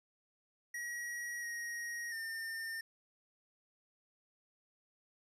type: tone with pitch steps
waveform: square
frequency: 1908 / 1883 / 1808 Hz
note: A#6 / A#6 / A6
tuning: +40 / +17 / +47 cents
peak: -40 dBFS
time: 0.74-2.81 s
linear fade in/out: 5 ms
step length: 690 ms
effects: resampled to 32000 Hz